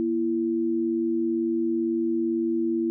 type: tone pair together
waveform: sine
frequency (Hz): 236.5 / 334.4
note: A#3 / E4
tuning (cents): +25 / +25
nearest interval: tritone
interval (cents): 600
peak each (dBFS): -28 / -23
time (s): 0-2.9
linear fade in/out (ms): 0
effects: none